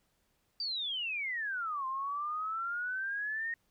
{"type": "exponential two-way sweep", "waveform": "sine", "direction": "down then up", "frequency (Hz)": [4736, 1040, 1868], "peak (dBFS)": -33, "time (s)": [0.6, 3.54], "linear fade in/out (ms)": 2, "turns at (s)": 1.86, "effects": ["pink hiss -75 dBFS RMS until 3.7 s"]}